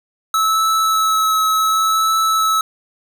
square tone with vibrato, 1300 Hz, E6, 24 cents flat, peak -14 dBFS, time 0.34-2.61 s, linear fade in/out 2 ms, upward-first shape triangle, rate 0.68 Hz, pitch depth 16 cents each way, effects none

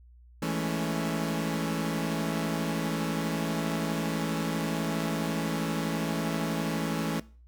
sawtooth chord, A major seventh, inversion second, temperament equal with one note detuned, 164.81 / 207.7 / 220 / 278.9 Hz, E3 / G#3 / A3 / C#4, 0 / 0 / 0 / +11 cents, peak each -28 / -34 / -30 / -30 dBFS, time 0.42-7.2 s, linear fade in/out 5 ms, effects noise-tail reverb RT60 0.4 s tail -20 dB re dry + added 60 Hz sine -51 dBFS peak until 7.47 s

